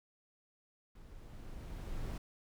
brown noise with level ramp, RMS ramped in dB -54 to -38 dBFS, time 0.95-2.18 s, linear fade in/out 5 ms, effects none

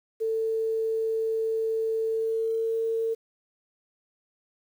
sine tone with pitch glide, 445.9 to 451.9 Hz, A4 to A4, +23 to +46 cents, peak -24 dBFS, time 0.2-3.15 s, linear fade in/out 20 ms, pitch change +23 cents, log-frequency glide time 2.07-2.74 s, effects 9-bit

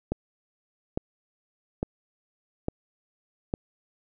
click train, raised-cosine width 2 ms, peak -13 dBFS, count 5, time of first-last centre 0.12-3.539 s, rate 1.17 Hz, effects none

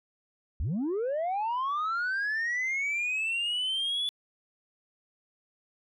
sine linear sweep, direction up, 53 to 3460 Hz, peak -25 dBFS, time 0.6-4.09 s, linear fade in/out 0 ms, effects tanh soft clip ceiling -26 dBFS

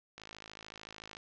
click train, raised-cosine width 0.2 ms, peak -29 dBFS, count 54, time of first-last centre 0.18-1.169 s, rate 53.6 Hz, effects low-pass 6000 Hz 12 dB/octave

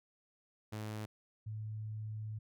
sawtooth / sine tone pair in turn, 107.4 / 108.08 Hz, A2 / A2, -41 / -30 cents, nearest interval unison, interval 11 cents, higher second, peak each -36 / -39 dBFS, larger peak first, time 0.72-1.06 / 1.46-2.39 s, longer second, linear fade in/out 10 ms, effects none

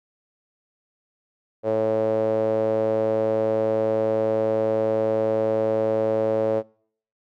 sawtooth tone with band-pass filter, 110 Hz, A2, in tune, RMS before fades -22 dBFS, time 1.63-6.63 s, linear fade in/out 50 ms, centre 520 Hz, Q 7, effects noise-tail reverb RT60 0.6 s tail -26 dB re dry

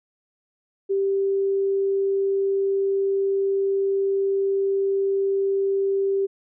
sine tone, 392 Hz, G4, in tune, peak -19 dBFS, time 0.89-6.27 s, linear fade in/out 20 ms, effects none

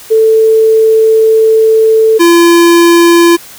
sine / square tone pair in turn, 442.5 / 340.8 Hz, A4 / F4, +10 / -42 cents, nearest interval perfect fourth, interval 452 cents, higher first, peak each -3 dBFS, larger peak neither, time 0.1-2.19 / 2.19-3.37 s, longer first, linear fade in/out 20 ms, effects white hiss -32 dBFS RMS until 3.58 s

